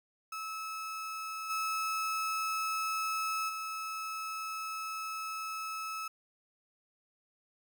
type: tone with level steps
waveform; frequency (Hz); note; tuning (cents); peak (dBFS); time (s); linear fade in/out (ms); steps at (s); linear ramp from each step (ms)
35% pulse; 1299; E6; -26; -36 / -30 / -35; 0.32-6.08; 5; 1.49 / 3.48; 20
effects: none